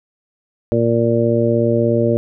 harmonic tone, 116.54 Hz, A#2, in tune, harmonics 1 / 2 / 3 / 4 / 5, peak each -19 / -19 / -19 / -19 / -19 dBFS, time 0.72-2.17 s, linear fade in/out 0 ms, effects none

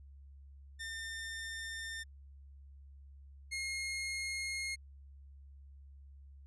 sawtooth tone pair in turn, 1805 / 2147 Hz, A6 / C7, +44 / +44 cents, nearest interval minor third, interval 300 cents, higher second, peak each -37 / -33 dBFS, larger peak second, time 0.79-2.04 / 3.51-4.76 s, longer neither, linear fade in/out 20 ms, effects added 69 Hz sine -52 dBFS peak until 6.46 s + resampled to 24000 Hz

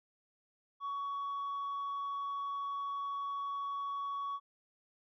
sine tone with tanh clipping, 1122 Hz, C#6, 21 cents sharp, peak -36 dBFS, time 0.8-4.4 s, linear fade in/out 50 ms, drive 1 dB, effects none

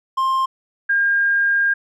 triangle / sine tone pair in turn, 1057 / 1611.6 Hz, C6 / G6, +17 / +48 cents, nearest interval perfect fifth, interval 731 cents, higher second, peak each -14 dBFS, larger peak neither, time 0.17-0.46 / 0.89-1.74 s, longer second, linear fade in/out 10 ms, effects none

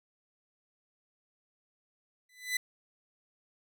sawtooth tone with exponential growth, 2000 Hz, B6, 21 cents sharp, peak -23 dBFS, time 2.29-2.57 s, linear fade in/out 5 ms, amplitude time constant 59 ms, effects none

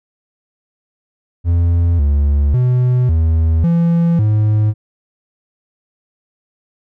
triangle tone with pitch steps, 85.5 / 71.6 / 125.2 / 80.9 / 169 / 106.8 Hz, F2 / D2 / B2 / E2 / E3 / G#2, -36 / -43 / +24 / -32 / +43 / +49 cents, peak -8 dBFS, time 1.44-4.74 s, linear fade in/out 50 ms, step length 550 ms, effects none

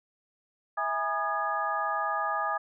sine tone cluster, 651 / 823 / 964 / 1225 / 1672 Hz, E5 / G#5 / B5 / D#6 / G#6, -22 / -16 / -42 / -27 / +11 cents, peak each -36 / -32 / -39 / -30 / -35 dBFS, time 0.77-2.58 s, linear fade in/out 10 ms, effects none

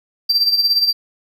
triangle tone with tremolo, 4699 Hz, D8, in tune, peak -9 dBFS, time 0.29-0.93 s, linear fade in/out 10 ms, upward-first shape sine, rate 17 Hz, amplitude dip 65%, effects none

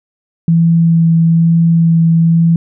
sine tone with vibrato, 165.8 Hz, E3, 10 cents sharp, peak -6 dBFS, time 0.48-2.56 s, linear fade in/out 2 ms, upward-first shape sine, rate 1.1 Hz, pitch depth 10 cents each way, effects none

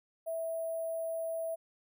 sine tone with sample-and-hold, 655 Hz, E5, 11 cents flat, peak -33 dBFS, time 0.26-1.56 s, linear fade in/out 20 ms, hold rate 11025 Hz, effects none

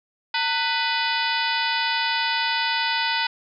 harmonic tone with a mistuned harmonic, 496.4 Hz, B4, 9 cents sharp, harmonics 2 / 3 / 4 / 5 / 6 / 7 / 8 / 9 / 10, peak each -26 / -28 / -29 / -30 / -31 / -31 / -32 / -33 / -33 dBFS, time 0.34-3.27 s, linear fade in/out 5 ms, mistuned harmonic 2, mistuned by -150 cents, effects none

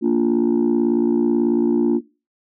sine chord, Bb major, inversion none, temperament just, 233.1 / 291.4 / 349.6 Hz, Bb3 / D4 / F4, 0 / -13 / +2 cents, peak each -17 dBFS, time 0.01-2.01 s, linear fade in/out 50 ms, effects noise-tail reverb RT60 0.3 s tail -20 dB re dry + tanh soft clip ceiling -10 dBFS

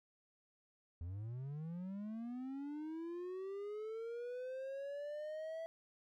triangle linear sweep, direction up, 81.1 to 659.3 Hz, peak -40 dBFS, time 1.01-5.66 s, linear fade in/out 0 ms, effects none

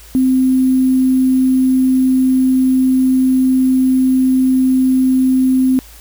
sine tone with sample-and-hold, 259.6 Hz, C4, 13 cents flat, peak -9 dBFS, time 0.15-5.79 s, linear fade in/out 0 ms, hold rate 11025 Hz, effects added 55 Hz sine -39 dBFS peak until 6 s + white hiss -41 dBFS RMS until 6 s

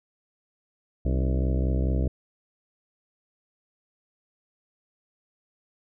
harmonic tone with a mistuned harmonic, 64.6 Hz, C2, 21 cents flat, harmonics 1 / 2 / 3 / 4 / 5 / 6 / 7 / 8 / 9 / 10, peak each -23 / -29 / -33 / -35 / -37 / -39 / -40 / -41 / -42 / -43 dBFS, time 1.05-2.08 s, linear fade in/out 5 ms, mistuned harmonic 4, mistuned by +94 cents, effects none

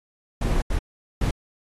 brown noise bursts at uneven times, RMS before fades -22 dBFS, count 3, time 0.41-0.62 / 0.7-0.79 / 1.21-1.31 s, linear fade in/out 5 ms, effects AAC 32 kbps

